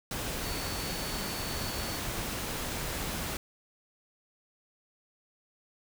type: tone in noise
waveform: sine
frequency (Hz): 4459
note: C#8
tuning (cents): +9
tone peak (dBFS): -42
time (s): 0.44-1.97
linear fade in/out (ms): 2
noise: pink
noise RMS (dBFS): -35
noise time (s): 0.11-3.37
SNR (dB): -10
effects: none